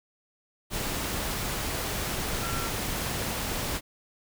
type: tone in noise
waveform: sine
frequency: 1358 Hz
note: F6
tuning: 49 cents flat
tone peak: -36 dBFS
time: 2.4-2.7 s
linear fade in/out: 50 ms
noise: pink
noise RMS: -31 dBFS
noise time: 0.7-3.81 s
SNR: -8 dB
effects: none